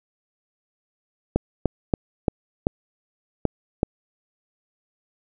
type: clicks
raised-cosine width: 2 ms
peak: -5 dBFS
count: 7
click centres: 1.36 / 1.657 / 1.938 / 2.282 / 2.669 / 3.453 / 3.831 s
effects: none